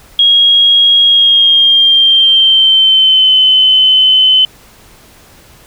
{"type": "tone with pitch glide", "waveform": "sine", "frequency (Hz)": [3283, 3046], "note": ["G#7", "F#7"], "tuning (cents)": [-21, 50], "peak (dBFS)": -4, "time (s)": [0.19, 4.45], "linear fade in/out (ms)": 2, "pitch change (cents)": -129, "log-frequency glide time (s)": [1.04, 3.33], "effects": ["pink hiss -41 dBFS RMS until 5.66 s"]}